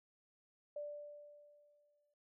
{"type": "tone with exponential decay", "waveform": "sine", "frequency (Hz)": 587.3, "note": "D5", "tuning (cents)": 0, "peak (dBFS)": -40, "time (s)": [0.76, 2.14], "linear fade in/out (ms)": 5, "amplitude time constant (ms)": 300, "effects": []}